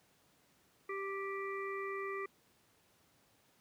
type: harmonic tone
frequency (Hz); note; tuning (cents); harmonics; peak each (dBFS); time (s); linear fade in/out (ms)
392; G4; 0; 1 / 3 / 5 / 6; -40 / -43 / -45 / -50; 0.89-2.26; 5
effects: pink hiss -70 dBFS RMS until 3.6 s + high-pass 100 Hz 12 dB/octave